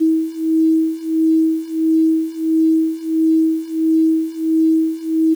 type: beating tone pair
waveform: sine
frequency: 320 / 321.5 Hz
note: D#4 / E4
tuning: +49 / -43 cents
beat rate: 1.5 Hz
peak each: -17 / -15 dBFS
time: 0-5.35 s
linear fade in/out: 20 ms
effects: 7-bit